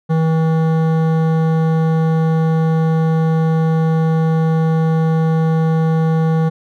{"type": "tone with hard clipping", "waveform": "sine", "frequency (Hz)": 160.9, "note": "E3", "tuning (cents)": -42, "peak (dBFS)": -14, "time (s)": [0.09, 6.5], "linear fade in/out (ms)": 20, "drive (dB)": 14, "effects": []}